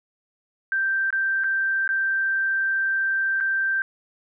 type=tone with dropouts; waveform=sine; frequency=1568 Hz; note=G6; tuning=in tune; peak=-20 dBFS; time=0.72-3.82 s; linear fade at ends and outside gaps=1 ms; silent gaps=1.105-1.127 / 1.437-1.442 / 1.877-1.89 / 3.403-3.408 s; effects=none